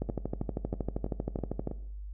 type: two click trains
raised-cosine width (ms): 2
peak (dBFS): -23 / -18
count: 6 / 22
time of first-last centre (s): 0.09-1.713 / 0.02-1.674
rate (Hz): 3.08 / 12.7
effects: noise-tail reverb RT60 0.7 s tail -17 dB re dry + added 50 Hz sine -38 dBFS peak until 2.13 s